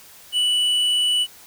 sine tone with hard clipping, 2961 Hz, F#7, 1 cent sharp, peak -18 dBFS, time 0.32-1.27 s, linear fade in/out 50 ms, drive 5 dB, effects white hiss -46 dBFS RMS until 1.46 s

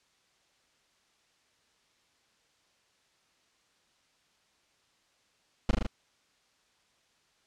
brown noise with echo, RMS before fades -22 dBFS, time 5.69-5.71 s, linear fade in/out 2 ms, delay 39 ms, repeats 4, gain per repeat -2 dB, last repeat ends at 5.866 s, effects white hiss -69 dBFS RMS until 7.46 s + low-pass 6000 Hz 12 dB/octave

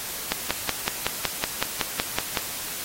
click train, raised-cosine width 0.2 ms, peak -4 dBFS, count 12, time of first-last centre 0.32-2.372 s, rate 5.36 Hz, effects white hiss -33 dBFS RMS until 2.84 s + AAC 48 kbps

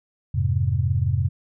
sine chord, F minor, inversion none, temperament just, 87.31 / 104.77 / 130.96 Hz, F2 / Ab2 / C3, 0 / +16 / +2 cents, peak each -23 dBFS, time 0.34-1.29 s, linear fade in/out 10 ms, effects none

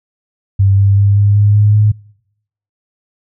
sine tone with pitch steps, 98 / 99.25 / 100.52 / 101.81 / 103.11 / 104.43 / 105.76 Hz, G2 / G2 / G2 / G#2 / G#2 / G#2 / G#2, 0 / +22 / +44 / -34 / -12 / +10 / +32 cents, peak -6 dBFS, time 0.59-1.92 s, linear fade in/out 10 ms, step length 190 ms, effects noise-tail reverb RT60 0.8 s tail -26 dB re dry

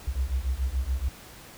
sine beating tone pair, 61.5 / 68.5 Hz, B1 / C#2, -7 / -20 cents, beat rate 7 Hz, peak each -28 dBFS, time 0.07-1.09 s, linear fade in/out 10 ms, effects pink hiss -47 dBFS RMS until 1.57 s

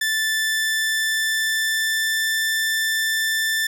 sawtooth tone with pitch glide, 1760 to 1772.2 Hz, A6 to A6, 0 to +12 cents, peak -16 dBFS, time 0.01-3.67 s, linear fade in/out 5 ms, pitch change +12 cents, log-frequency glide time 0.33-2.41 s, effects none

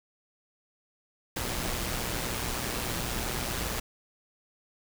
pink noise with amplitude modulation, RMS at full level -30 dBFS, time 1.36-3.8 s, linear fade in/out 5 ms, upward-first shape sine, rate 121 Hz, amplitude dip 50%, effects none

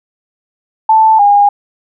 sine tone pair in turn, 880 / 814.3 Hz, A5 / G#5, 0 / -34 cents, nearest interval minor second, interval 134 cents, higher first, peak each -4 dBFS, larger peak neither, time 0.89-1.19 / 1.19-1.49 s, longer neither, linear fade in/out 5 ms, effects none

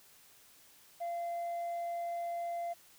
sine tone, 688 Hz, F5, 26 cents flat, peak -32 dBFS, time 1-2.74 s, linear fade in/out 20 ms, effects tanh soft clip ceiling -34 dBFS + white hiss -61 dBFS RMS until 2.98 s

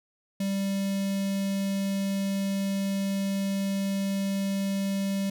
square tone with notch filter, 196 Hz, G3, in tune, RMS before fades -28 dBFS, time 0.4-5.3 s, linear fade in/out 5 ms, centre 1200 Hz, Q 0.76, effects none

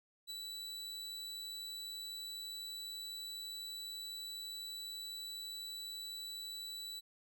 40% pulse tone with ADSR envelope, 3951 Hz, B7, in tune, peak -40 dBFS, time 0.27-7.01 s, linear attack 33 ms, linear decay 18 ms, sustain -2 dB, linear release 27 ms, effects none

